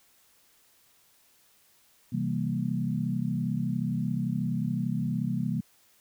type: chord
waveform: sine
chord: C dominant seventh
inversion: none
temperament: equal with one note detuned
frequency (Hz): 130.81 / 164.34 / 196 / 233.1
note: C3 / E3 / G3 / Bb3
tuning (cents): 0 / -5 / 0 / 0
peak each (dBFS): -32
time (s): 2.12-5.61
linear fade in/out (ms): 10
effects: white hiss -63 dBFS RMS until 6 s